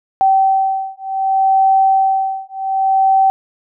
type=beating tone pair; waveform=sine; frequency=771 / 771.66 Hz; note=G5 / G5; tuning=-29 / -27 cents; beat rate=0.66 Hz; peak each=-14 dBFS; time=0.21-3.3 s; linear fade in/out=0 ms; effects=none